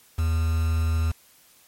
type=tone with quantisation; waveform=triangle; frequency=81.1 Hz; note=E2; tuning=28 cents flat; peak=-18 dBFS; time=0.18-1.12 s; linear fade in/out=10 ms; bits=6; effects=white hiss -56 dBFS RMS until 1.67 s + MP3 64 kbps